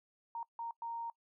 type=tone bursts at uneven times; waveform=sine; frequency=928 Hz; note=A#5; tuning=8 cents flat; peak=-38 dBFS; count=3; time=0.35-0.43 / 0.59-0.71 / 0.82-1.1 s; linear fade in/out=2 ms; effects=noise-tail reverb RT60 0.1 s tail -22 dB re dry